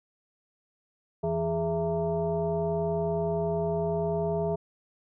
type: tone with frequency modulation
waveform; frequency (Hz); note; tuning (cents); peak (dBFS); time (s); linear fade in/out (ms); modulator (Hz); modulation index
sine; 415.3; G#4; 0; -25; 1.23-4.56; 10; 250; 1.3
effects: none